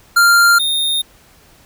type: tone pair in turn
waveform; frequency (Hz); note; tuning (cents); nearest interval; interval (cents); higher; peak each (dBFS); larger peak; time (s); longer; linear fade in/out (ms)
square; 1393 / 3675; F6 / A#7; -5 / -25; octave + perfect fourth; 1680; second; -8 / -15; first; 0.16-0.59 / 0.59-1.02; neither; 10
effects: pink hiss -48 dBFS RMS until 1.65 s